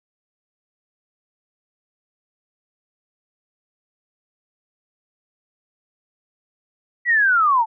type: linear sweep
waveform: sine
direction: down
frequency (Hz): 1970 to 855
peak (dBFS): -13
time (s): 7.05-7.66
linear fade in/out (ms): 50
effects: none